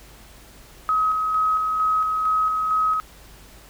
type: tone with tremolo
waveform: sine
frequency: 1271 Hz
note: D#6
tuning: 36 cents sharp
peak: -17 dBFS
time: 0.89-3 s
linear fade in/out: 0 ms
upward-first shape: square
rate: 2.2 Hz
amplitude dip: 30%
effects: added 50 Hz sine -48 dBFS peak until 3.69 s + pink hiss -48 dBFS RMS until 3.69 s